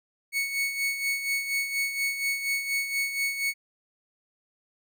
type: tone with tremolo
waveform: 40% pulse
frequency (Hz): 2217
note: C#7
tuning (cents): 0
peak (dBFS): -23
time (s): 0.32-3.54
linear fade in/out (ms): 50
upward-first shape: sine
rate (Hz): 4.2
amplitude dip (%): 60
effects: none